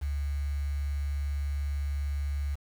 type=tone with quantisation; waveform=sine; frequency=71.3 Hz; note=C#2; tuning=49 cents sharp; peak=-28 dBFS; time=0.01-2.56 s; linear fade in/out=20 ms; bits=8; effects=none